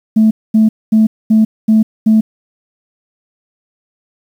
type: tone bursts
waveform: sine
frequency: 218.8 Hz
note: A3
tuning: 9 cents flat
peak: -4 dBFS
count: 6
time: 0.16-2.21 s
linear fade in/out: 10 ms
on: 150 ms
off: 230 ms
effects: tanh soft clip ceiling -2 dBFS + 7-bit